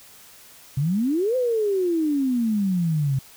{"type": "exponential two-way sweep", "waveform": "sine", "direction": "up then down", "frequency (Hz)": [130, 520, 130], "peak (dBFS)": -19, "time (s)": [0.77, 3.19], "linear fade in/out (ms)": 5, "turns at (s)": 1.36, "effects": ["white hiss -48 dBFS RMS until 3.36 s"]}